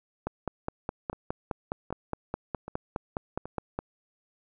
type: two click trains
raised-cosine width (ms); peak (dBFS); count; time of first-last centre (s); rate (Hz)
1; -24 / -16; 4 / 18; 1.13-3.456 / 0.27-3.79; 1.29 / 4.83
effects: none